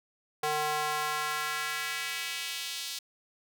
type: tone with high-pass filter sweep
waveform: square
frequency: 151.7 Hz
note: D#3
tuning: 44 cents flat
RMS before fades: -33 dBFS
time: 0.43-2.99 s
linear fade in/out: 5 ms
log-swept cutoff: 640 to 4000 Hz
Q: 1.5
effects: none